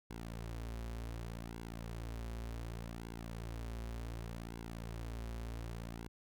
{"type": "tone with flanger", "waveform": "sawtooth", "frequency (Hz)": 57.1, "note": "A#1", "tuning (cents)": -35, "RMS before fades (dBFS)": -44, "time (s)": [0.1, 6.08], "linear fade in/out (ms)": 5, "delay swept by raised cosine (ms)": [1.6, 6.6], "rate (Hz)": 0.67, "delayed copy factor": -0.65, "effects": []}